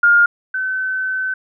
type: tone pair in turn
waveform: sine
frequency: 1414 / 1523.7 Hz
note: F6 / G6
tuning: +21 / -50 cents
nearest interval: minor second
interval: 129 cents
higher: second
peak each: -8 / -18 dBFS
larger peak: first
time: 0.03-0.26 / 0.54-1.34 s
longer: second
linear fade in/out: 5 ms
effects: none